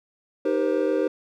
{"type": "chord", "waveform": "triangle", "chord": "C minor seventh", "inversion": "first", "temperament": "equal with one note detuned", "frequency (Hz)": [311.1, 392, 476.2, 523.3], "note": ["Eb4", "G4", "Bb4", "C5"], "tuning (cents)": [0, 0, 37, 0], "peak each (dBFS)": -24, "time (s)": [0.45, 1.08], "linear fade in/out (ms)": 5, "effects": []}